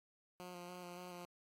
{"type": "tone with vibrato", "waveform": "10% pulse", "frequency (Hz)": 178, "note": "F3", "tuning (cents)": 33, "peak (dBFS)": -40, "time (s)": [0.4, 1.25], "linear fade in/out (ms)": 0, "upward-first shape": "square", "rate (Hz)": 3.5, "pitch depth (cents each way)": 18, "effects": ["AAC 64 kbps"]}